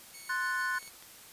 10% pulse tone with tremolo, 2217 Hz, C#7, in tune, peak -37 dBFS, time 0.13-0.9 s, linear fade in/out 20 ms, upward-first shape sine, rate 6.9 Hz, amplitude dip 25%
triangle chord, F# diminished, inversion second, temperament equal, 1046.5 / 1480 / 1760 Hz, C6 / F#6 / A6, 0 / 0 / 0 cents, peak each -34 / -30 / -35 dBFS, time 0.29-0.79 s, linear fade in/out 10 ms
clicks, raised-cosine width 0.2 ms, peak -34 dBFS, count 4, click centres 0.753 / 0.828 / 0.877 / 1.025 s
effects white hiss -52 dBFS RMS until 1.32 s + resampled to 32000 Hz

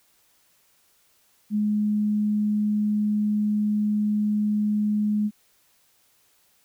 sine tone, 210 Hz, G#3, 19 cents sharp, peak -20 dBFS, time 1.5-5.31 s, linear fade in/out 50 ms, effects white hiss -63 dBFS RMS until 6.64 s

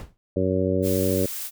brown noise with exponential decay, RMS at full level -29 dBFS, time 0-0.17 s, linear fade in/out 0 ms, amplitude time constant 35 ms
harmonic tone, 93.7 Hz, F#2, 22 cents sharp, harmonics 1 / 2 / 3 / 4 / 5 / 6, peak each -27 / -27 / -27 / -27 / -27 / -27 dBFS, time 0.36-1.26 s, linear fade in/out 5 ms
blue noise, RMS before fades -32 dBFS, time 0.82-1.51 s, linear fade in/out 50 ms
effects none

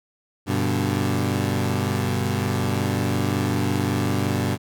20% pulse chord, G major, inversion none, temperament equal, 98 / 123.47 / 146.83 Hz, G2 / B2 / D3, 0 / 0 / 0 cents, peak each -19 / -20 / -24 dBFS, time 0.46-4.58 s, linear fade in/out 50 ms, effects none

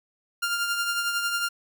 sawtooth tone with tremolo, 1399 Hz, F6, 3 cents sharp, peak -19 dBFS, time 0.42-1.49 s, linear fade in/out 10 ms, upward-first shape triangle, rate 11 Hz, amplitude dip 50%, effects none

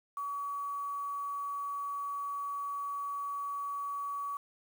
sine tone with quantisation, 1135 Hz, C#6, 41 cents sharp, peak -34 dBFS, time 0.17-4.37 s, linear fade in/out 2 ms, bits 9, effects none

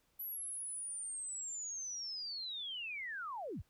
sine linear sweep, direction down, 11840 to 34.53 Hz, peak -40 dBFS, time 0.19-3.62 s, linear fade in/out 10 ms, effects pink hiss -75 dBFS RMS until 3.69 s

